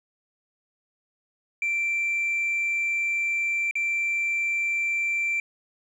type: tone with dropouts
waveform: sine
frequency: 2349 Hz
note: D7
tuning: in tune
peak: -21 dBFS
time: 1.62-5.4 s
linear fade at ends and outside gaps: 2 ms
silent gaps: 3.711-3.754 s
effects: tanh soft clip ceiling -21 dBFS + 10-bit